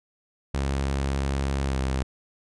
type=tone with pitch glide; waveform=sawtooth; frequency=68.4 to 66.07 Hz; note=C#2 to C2; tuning=-23 to +17 cents; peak=-20 dBFS; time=0.54-2.03 s; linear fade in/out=5 ms; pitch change=-60 cents; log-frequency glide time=1.66-1.76 s; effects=resampled to 22050 Hz